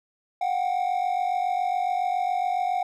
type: tone pair together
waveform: triangle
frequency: 724 / 771.2 Hz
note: F#5 / G5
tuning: -38 / -28 cents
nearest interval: minor second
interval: 110 cents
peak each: -22 / -24 dBFS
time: 0.41-2.83 s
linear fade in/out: 5 ms
effects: tanh soft clip ceiling -16 dBFS